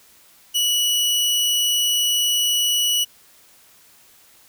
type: tone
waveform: sawtooth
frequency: 2938 Hz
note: F#7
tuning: 13 cents flat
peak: -14 dBFS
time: 0.54-3.05 s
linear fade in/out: 20 ms
effects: white hiss -52 dBFS RMS until 4.48 s